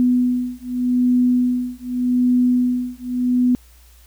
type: beating tone pair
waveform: sine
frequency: 247.9 / 248.74 Hz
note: B3 / B3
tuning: +7 / +13 cents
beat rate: 0.84 Hz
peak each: -18 / -18 dBFS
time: 0-3.55 s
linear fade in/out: 0 ms
effects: added 60 Hz sine -46 dBFS peak until 4.06 s + white hiss -53 dBFS RMS until 4.06 s